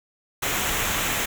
pink noise with comb filter, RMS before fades -25 dBFS, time 0.42-1.26 s, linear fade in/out 10 ms, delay 0.21 ms, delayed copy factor -0.55, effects none

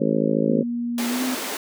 harmonic tone, 54.2 Hz, A1, 25 cents flat, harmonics 3 / 4 / 5 / 6 / 7 / 8 / 9 / 10, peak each -27 / -23 / -24 / -29 / -28 / -28 / -28 / -27 dBFS, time 0-0.63 s, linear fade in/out 10 ms
sine tone with pitch glide, 238.2 to 255.3 Hz, A#3 to C4, +38 to -42 cents, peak -23 dBFS, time 0.49-1.35 s, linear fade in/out 5 ms, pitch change +120 cents, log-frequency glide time 1.06-1.21 s
pink high-pass noise, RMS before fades -29 dBFS, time 0.98-1.57 s, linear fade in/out 2 ms, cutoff 220 Hz, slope 48 dB/octave
effects none

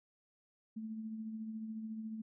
sine tone with tremolo, 220 Hz, A3, in tune, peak -38 dBFS, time 0.76-2.22 s, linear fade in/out 10 ms, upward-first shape triangle, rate 14 Hz, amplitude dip 45%, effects none

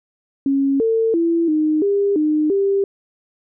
sine tone with pitch steps, 274.8 / 449.9 / 335.1 / 308.3 / 401.5 / 305.2 / 395.1 Hz, C#4 / A4 / E4 / D#4 / G4 / D#4 / G4, -15 / +39 / +29 / -16 / +41 / -33 / +14 cents, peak -14 dBFS, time 0.46-2.84 s, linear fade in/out 2 ms, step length 340 ms, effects none

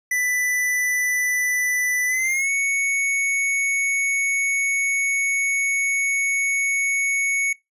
square tone with pitch glide, 1988 to 2219 Hz, B6 to C#7, +11 to +1 cents, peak -20 dBFS, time 0.11-7.53 s, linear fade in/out 5 ms, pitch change +190 cents, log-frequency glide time 2.07-2.5 s, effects noise-tail reverb RT60 0.2 s tail -23 dB re dry + resampled to 32000 Hz

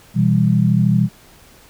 sine chord, E minor, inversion second, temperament just, 123.61 / 164.81 / 197.78 Hz, B2 / E3 / G3, +2 / 0 / +16 cents, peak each -16 dBFS, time 0.14-1.09 s, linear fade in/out 50 ms, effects pink hiss -47 dBFS RMS until 1.69 s

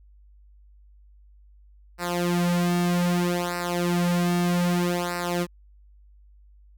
sawtooth tone with flanger, 175.5 Hz, F3, 9 cents sharp, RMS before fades -24 dBFS, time 1.98-5.47 s, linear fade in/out 50 ms, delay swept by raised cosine 0.3 to 3.7 ms, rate 0.63 Hz, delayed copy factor -0.9, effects added 50 Hz sine -50 dBFS peak until 6.77 s

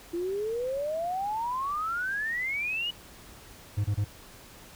sine exponential sweep, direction up, 335.1 to 2960 Hz, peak -28 dBFS, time 0.13-2.91 s, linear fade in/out 10 ms
triangle tone bursts, 102.8 Hz, G#2, 17 cents flat, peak -22 dBFS, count 3, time 3.77-4.046 s, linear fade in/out 10 ms, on 74 ms, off 27 ms
effects pink hiss -50 dBFS RMS until 4.75 s

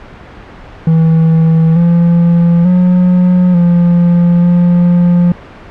triangle tone with pitch steps, 162.3 / 170.7 / 180.3 / 173.3 / 175 Hz, E3 / F3 / F#3 / F3 / F3, -27 / -39 / -45 / -13 / +4 cents, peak -3 dBFS, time 0.87-5.32 s, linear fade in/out 2 ms, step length 890 ms, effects pink hiss -32 dBFS RMS until 5.7 s + low-pass 2000 Hz 12 dB/octave

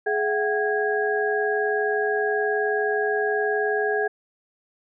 sine tone cluster, 420.9 / 675 / 754 / 1646 Hz, G#4 / E5 / F#5 / G#6, +23 / +41 / +32 / -16 cents, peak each -23 / -32 / -28 / -26 dBFS, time 0.06-4.08 s, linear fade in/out 10 ms, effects none

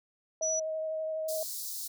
sine tone with vibrato, 632 Hz, D#5, 27 cents sharp, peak -31 dBFS, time 0.41-1.43 s, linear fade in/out 2 ms, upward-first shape sine, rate 12 Hz, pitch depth 12 cents each way
sine tone, 5900 Hz, F#8, 6 cents flat, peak -29 dBFS, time 0.42-0.6 s, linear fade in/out 10 ms
white high-pass noise, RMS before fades -38 dBFS, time 1.28-1.88 s, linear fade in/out 10 ms, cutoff 4100 Hz, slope 48 dB/octave
effects none

